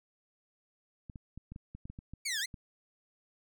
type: clicks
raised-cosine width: 5 ms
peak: -32 dBFS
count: 11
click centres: 1.098 / 1.158 / 1.376 / 1.52 / 1.561 / 1.75 / 1.855 / 1.9 / 1.989 / 2.136 / 2.542 s
type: exponential two-way sweep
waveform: 15% pulse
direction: down then up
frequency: 2332 to 1568 to 2161 Hz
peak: -26 dBFS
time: 2.25-2.46 s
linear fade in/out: 10 ms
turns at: 2.4 s
effects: none